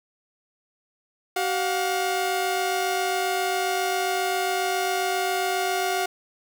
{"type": "tone pair together", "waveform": "sawtooth", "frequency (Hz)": [380.2, 713], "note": ["F#4", "F5"], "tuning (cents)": [47, 36], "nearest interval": "major seventh", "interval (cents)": 1089, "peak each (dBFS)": [-23, -21], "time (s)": [1.36, 6.06], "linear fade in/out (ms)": 5, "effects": []}